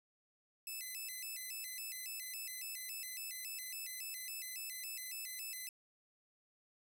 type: tone with vibrato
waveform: 5% pulse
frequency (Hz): 2303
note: D7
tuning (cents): -34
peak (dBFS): -34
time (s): 0.67-5.69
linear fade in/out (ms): 2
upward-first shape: square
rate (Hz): 3.6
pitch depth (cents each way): 220
effects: none